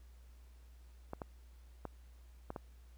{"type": "clicks", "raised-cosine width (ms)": 1, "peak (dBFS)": -27, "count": 5, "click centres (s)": [1.134, 1.218, 1.853, 2.504, 2.562], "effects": ["added 60 Hz sine -55 dBFS peak until 2.97 s", "pink hiss -71 dBFS RMS until 2.97 s"]}